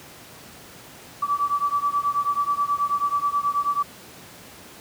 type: beating tone pair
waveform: sine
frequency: 1150 / 1159.3 Hz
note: D6 / D6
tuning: -37 / -23 cents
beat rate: 9.3 Hz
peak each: -23 / -24 dBFS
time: 1.22-3.83 s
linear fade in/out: 10 ms
effects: pink hiss -44 dBFS RMS until 4.8 s + high-pass 100 Hz 12 dB/octave